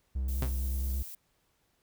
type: tone with vibrato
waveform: triangle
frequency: 65.41 Hz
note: C2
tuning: in tune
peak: -27 dBFS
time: 0.15-1.03 s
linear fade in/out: 10 ms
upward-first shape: triangle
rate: 8.9 Hz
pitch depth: 31 cents each way
type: noise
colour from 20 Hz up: violet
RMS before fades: -44 dBFS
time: 0.28-1.15 s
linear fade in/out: 5 ms
type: tone with exponential decay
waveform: sawtooth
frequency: 130.81 Hz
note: C3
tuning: in tune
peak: -25 dBFS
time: 0.42-0.56 s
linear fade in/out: 0 ms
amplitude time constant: 29 ms
effects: pink hiss -73 dBFS RMS until 1.82 s